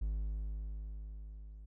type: tone with level ramp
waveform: triangle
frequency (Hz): 52.1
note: G#1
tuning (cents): +6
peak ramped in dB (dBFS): -30 to -46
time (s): 0.01-1.66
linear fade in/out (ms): 10
effects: none